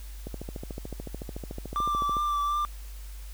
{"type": "click train", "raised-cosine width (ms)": 2, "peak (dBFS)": -23, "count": 27, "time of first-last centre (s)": [0.27, 2.168], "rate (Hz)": 13.7}
{"type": "tone with vibrato", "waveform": "triangle", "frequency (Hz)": 1174.7, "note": "D6", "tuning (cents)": 0, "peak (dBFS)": -23, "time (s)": [1.76, 2.65], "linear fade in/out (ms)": 0, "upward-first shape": "triangle", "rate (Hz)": 2.7, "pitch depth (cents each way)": 27}
{"effects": ["added 50 Hz sine -38 dBFS peak until 3.33 s", "white hiss -52 dBFS RMS until 3.33 s"]}